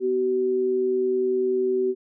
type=tone pair together; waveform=sine; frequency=249.1 / 379.5 Hz; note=B3 / F#4; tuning=+15 / +44 cents; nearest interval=perfect fifth; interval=729 cents; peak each=-31 / -20 dBFS; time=0-1.95 s; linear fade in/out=50 ms; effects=none